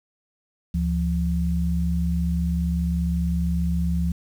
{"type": "tone pair together", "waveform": "sine", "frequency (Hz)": [72.78, 172.3], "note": ["D2", "F3"], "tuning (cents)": [-15, -23], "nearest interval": "octave + minor third", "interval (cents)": 1492, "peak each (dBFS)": -23, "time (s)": [0.74, 4.12], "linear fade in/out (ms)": 5, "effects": ["8-bit"]}